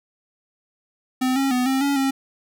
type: tone with pitch steps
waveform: square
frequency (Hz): 256.8 / 271.9 / 249.8 / 265.9 / 281.2 / 270.1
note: C4 / C#4 / B3 / C4 / C#4 / C#4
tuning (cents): -32 / -33 / +20 / +28 / +25 / -45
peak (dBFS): -19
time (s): 1.21-2.11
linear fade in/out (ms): 10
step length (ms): 150
effects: none